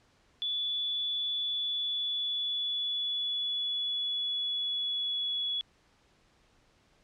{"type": "tone with pitch glide", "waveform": "sine", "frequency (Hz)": [3446, 3383], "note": ["A7", "G#7"], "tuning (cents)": [-37, 31], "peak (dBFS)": -29, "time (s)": [0.42, 5.61], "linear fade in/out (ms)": 0, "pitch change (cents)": -32, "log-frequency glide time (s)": [1.38, 5.48], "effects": ["pink hiss -66 dBFS RMS until 7.03 s", "low-pass 6000 Hz 12 dB/octave"]}